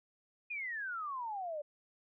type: exponential sweep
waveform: sine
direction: down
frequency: 2500 to 573 Hz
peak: -37 dBFS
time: 0.5-1.62 s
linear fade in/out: 10 ms
effects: none